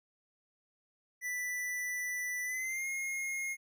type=tone with pitch glide; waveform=square; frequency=1979 to 2146 Hz; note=B6 to C7; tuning=+3 to +43 cents; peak=-35 dBFS; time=1.21-3.57 s; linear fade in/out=50 ms; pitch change=+140 cents; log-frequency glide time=2.44-2.87 s; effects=none